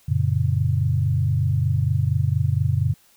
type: chord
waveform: sine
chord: F# major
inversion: none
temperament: equal with one note detuned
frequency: 92.5 / 116.54 / 141.01 Hz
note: F#2 / A#2 / C#3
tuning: 0 / 0 / +30 cents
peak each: -22 dBFS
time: 0.08-2.94 s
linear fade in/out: 10 ms
effects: white hiss -57 dBFS RMS until 3.16 s